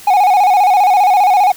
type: tone with vibrato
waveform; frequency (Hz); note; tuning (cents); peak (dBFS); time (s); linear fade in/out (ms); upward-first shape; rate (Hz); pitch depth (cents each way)
triangle; 780; G5; -9; -5; 0.07-1.52; 5; square; 15; 96
effects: white hiss -36 dBFS RMS until 1.56 s